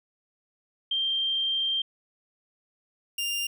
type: tone pair in turn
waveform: sine / sawtooth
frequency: 3168 / 2798 Hz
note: G7 / F7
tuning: +18 / +3 cents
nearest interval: major second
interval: 215 cents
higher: first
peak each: -24 dBFS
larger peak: neither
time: 0.91-1.82 / 3.18-3.47 s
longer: first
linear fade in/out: 5 ms
effects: none